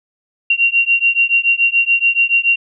sine beating tone pair, 2754 / 2761 Hz, F7 / F7, -25 / -20 cents, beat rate 7 Hz, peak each -14 dBFS, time 0.5-2.56 s, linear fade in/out 5 ms, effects none

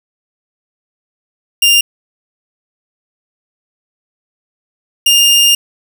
sawtooth tone pair in turn, 2798 / 2814 Hz, F7 / F7, +3 / +12 cents, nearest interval unison, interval 9 cents, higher second, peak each -3 dBFS, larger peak neither, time 1.62-1.81 / 5.06-5.55 s, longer second, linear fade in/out 5 ms, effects none

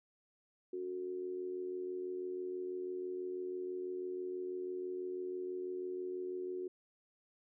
sine tone with amplitude modulation, 366.4 Hz, F#4, 17 cents flat, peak -35 dBFS, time 0.73-6.68 s, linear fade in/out 5 ms, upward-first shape sine, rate 86.1 Hz, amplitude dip 60%, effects none

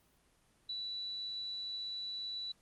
sine tone, 3951 Hz, B7, in tune, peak -37 dBFS, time 0.69-2.52 s, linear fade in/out 5 ms, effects pink hiss -70 dBFS RMS until 2.61 s + Opus 24 kbps

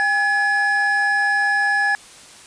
triangle tone pair together, 804.8 / 1700 Hz, G5 / G#6, +45 / +40 cents, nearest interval octave + minor second, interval 1295 cents, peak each -20 / -15 dBFS, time 0-1.95 s, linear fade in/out 0 ms, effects white hiss -43 dBFS RMS until 2.46 s + resampled to 22050 Hz

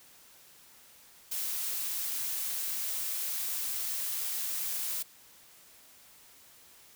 blue noise, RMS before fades -34 dBFS, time 1.31-5.03 s, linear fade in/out 10 ms, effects white hiss -57 dBFS RMS until 6.95 s

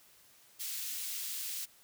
white high-pass noise, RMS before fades -39 dBFS, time 0.59-1.66 s, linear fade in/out 20 ms, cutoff 2800 Hz, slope 12 dB/octave, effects white hiss -62 dBFS RMS until 1.83 s

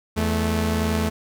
sawtooth tone pair together, 82.7 / 217.8 Hz, E2 / A3, +6 / -17 cents, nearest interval octave + perfect fourth, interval 1677 cents, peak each -19 dBFS, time 0.16-1.1 s, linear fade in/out 20 ms, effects none

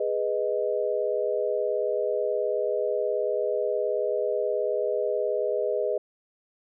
sine chord, G# minor, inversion none, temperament equal, 415.3 / 493.9 / 622.3 Hz, G#4 / B4 / D#5, 0 / 0 / 0 cents, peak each -28 dBFS, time 0-5.98 s, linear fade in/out 5 ms, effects none

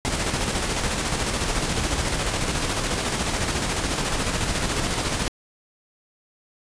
pink noise with tremolo, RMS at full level -23 dBFS, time 0.05-5.28 s, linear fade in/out 0 ms, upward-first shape square, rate 14 Hz, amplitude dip 35%, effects resampled to 22050 Hz

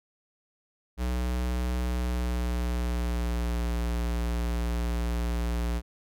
square tone with pitch glide, 61.5 to 58.79 Hz, B1 to A#1, -7 to +15 cents, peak -27 dBFS, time 0.97-5.82 s, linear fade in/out 50 ms, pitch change -78 cents, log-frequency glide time 1.78-3.67 s, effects none

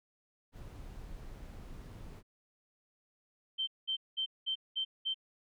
brown noise, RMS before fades -47 dBFS, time 0.52-2.23 s, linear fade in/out 50 ms
sine tone bursts, 3117 Hz, G7, 11 cents flat, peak -31 dBFS, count 6, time 3.58-5.144 s, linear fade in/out 20 ms, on 94 ms, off 200 ms
effects none

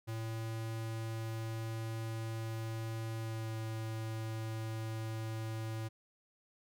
square tone with pitch glide, 112.4 to 111.17 Hz, A2 to A2, +37 to +18 cents, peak -38 dBFS, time 0.07-5.89 s, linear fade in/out 20 ms, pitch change -19 cents, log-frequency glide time 3.17-3.55 s, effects none

